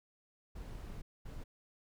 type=noise bursts at uneven times; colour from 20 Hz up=brown; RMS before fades=-45 dBFS; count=2; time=0.55-1.02 / 1.25-1.44 s; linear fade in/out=10 ms; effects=none